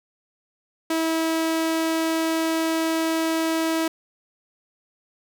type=tone; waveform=sawtooth; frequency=324.2 Hz; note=E4; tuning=29 cents flat; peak=-17 dBFS; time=0.9-3.88 s; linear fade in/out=5 ms; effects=none